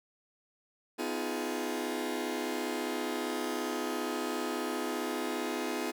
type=chord; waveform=sawtooth; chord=F half-diminished seventh; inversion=second; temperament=just; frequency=251.4 / 314.3 / 349.2 / 419.1 Hz; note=Cb4 / Eb4 / F4 / Ab4; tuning=+31 / +18 / 0 / +16 cents; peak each=-34 dBFS; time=0.98-5.92 s; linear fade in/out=20 ms; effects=none